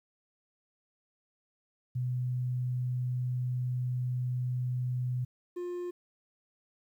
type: tone pair in turn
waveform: sine / triangle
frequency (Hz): 125.2 / 354.1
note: B2 / F4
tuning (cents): +24 / +24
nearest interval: octave + tritone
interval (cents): 1800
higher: second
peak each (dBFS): -29 / -32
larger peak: first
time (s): 1.95-5.25 / 5.56-5.91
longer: first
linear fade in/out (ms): 10
effects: 11-bit